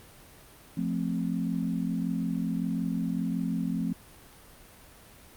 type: chord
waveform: sine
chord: F major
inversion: none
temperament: equal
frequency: 174.61 / 220 / 261.6 Hz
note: F3 / A3 / C4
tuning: 0 / 0 / 0 cents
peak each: -30 / -32 / -32 dBFS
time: 0.77-3.93 s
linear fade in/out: 5 ms
effects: pink hiss -52 dBFS RMS until 5.36 s + Opus 32 kbps